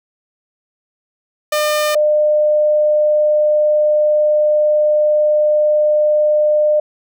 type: tone pair in turn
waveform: sawtooth / sine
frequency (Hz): 603 / 603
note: D5 / D5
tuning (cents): +46 / +46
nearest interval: unison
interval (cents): 0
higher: neither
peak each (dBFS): -10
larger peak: neither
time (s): 1.52-1.95 / 1.95-6.8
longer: second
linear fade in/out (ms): 5
effects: none